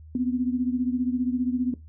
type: beating tone pair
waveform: sine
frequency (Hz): 246.9 / 261.9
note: B3 / C4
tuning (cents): 0 / +2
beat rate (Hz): 15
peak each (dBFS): -24 / -28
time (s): 0.15-1.74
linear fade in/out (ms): 2
effects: noise-tail reverb RT60 0.2 s tail -18 dB re dry + added 78 Hz sine -43 dBFS peak until 1.88 s